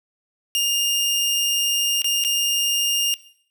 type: tone with dropouts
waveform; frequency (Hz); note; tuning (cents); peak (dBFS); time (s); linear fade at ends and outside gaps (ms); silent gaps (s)
sawtooth; 2819; F7; +16; -15; 0.55-3.14; 0; 2.019-2.044 / 2.239-2.248
effects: noise-tail reverb RT60 0.6 s tail -18 dB re dry